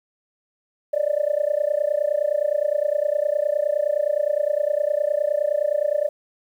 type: tone with amplitude modulation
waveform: sine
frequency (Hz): 591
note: D5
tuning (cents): +11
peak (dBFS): -14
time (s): 0.93-6.09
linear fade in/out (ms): 10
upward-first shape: sine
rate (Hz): 29.7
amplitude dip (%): 95
effects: tanh soft clip ceiling -11 dBFS + 9-bit